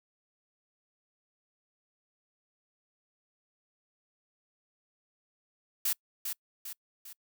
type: noise with echo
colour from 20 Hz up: blue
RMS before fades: -29 dBFS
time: 5.85-5.93 s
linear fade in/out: 5 ms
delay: 400 ms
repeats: 3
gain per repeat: -6 dB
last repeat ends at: 7.13 s
effects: noise-tail reverb RT60 0.1 s tail -26 dB re dry